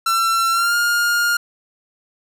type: tone with pitch glide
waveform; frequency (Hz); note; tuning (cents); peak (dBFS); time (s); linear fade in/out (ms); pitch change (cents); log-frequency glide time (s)
45% pulse; 1349 to 1414.4; E6 to F6; +40 to +22; -15; 0.06-1.37; 5; +82; 0.51-0.75
effects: none